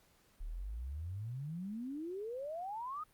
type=exponential sweep; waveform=sine; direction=up; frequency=34.76 to 1280 Hz; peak=-39 dBFS; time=0.4-3.04 s; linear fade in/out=10 ms; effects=pink hiss -69 dBFS RMS until 3.13 s + Opus 48 kbps